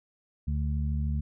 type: harmonic tone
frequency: 73.42 Hz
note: D2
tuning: in tune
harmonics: 1 / 2 / 3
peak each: -27 / -33 / -37 dBFS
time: 0.47-1.21 s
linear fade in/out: 10 ms
effects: none